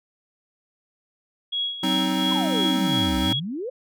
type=tone with tremolo; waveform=sine; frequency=3322 Hz; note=G#7; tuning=in tune; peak=-22 dBFS; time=1.52-3.4 s; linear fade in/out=10 ms; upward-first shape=sine; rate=2.9 Hz; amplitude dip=70%
type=chord; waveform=square; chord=C diminished; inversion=second; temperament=just; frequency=188.37 / 261.6 / 314 Hz; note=Gb3 / C4 / Eb4; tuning=+31 / 0 / +16 cents; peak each=-27 dBFS; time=1.83-3.33 s; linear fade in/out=5 ms
type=exponential two-way sweep; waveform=sine; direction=down then up; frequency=1046.5 to 61.74 to 545 Hz; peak=-27 dBFS; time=2.31-3.7 s; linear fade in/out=10 ms; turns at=3.18 s
effects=none